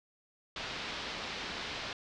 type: low-pass noise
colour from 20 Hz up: white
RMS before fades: -40 dBFS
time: 0.56-1.93 s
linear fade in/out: 2 ms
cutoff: 4500 Hz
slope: 24 dB/octave
effects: low-pass 7000 Hz 12 dB/octave